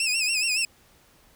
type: tone with vibrato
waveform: 20% pulse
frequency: 2598 Hz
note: E7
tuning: 26 cents flat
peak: -17 dBFS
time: 0-0.65 s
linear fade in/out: 2 ms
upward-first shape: sine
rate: 7.1 Hz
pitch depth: 100 cents each way
effects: pink hiss -58 dBFS RMS until 1.35 s